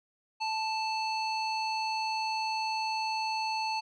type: tone with low-pass filter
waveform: square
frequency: 880 Hz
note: A5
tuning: in tune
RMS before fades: -32 dBFS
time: 0.4-3.81 s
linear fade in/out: 20 ms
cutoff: 4300 Hz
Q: 2.6
effects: none